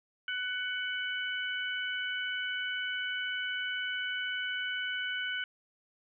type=harmonic tone; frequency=747 Hz; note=F#5; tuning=16 cents sharp; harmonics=2 / 3 / 4; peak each=-34 / -41 / -37 dBFS; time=0.28-5.44 s; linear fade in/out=2 ms; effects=none